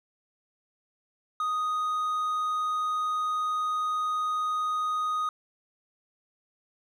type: tone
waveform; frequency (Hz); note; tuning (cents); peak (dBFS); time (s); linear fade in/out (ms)
triangle; 1244.5; D#6; 0; -24; 1.4-5.29; 2
effects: none